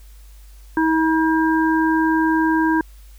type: harmonic tone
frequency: 320 Hz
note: D#4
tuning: 49 cents sharp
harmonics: 1 / 3 / 5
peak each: -16 / -21 / -23 dBFS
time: 0.77-2.81 s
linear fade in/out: 2 ms
effects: added 50 Hz sine -40 dBFS peak until 3.18 s + white hiss -54 dBFS RMS until 3.18 s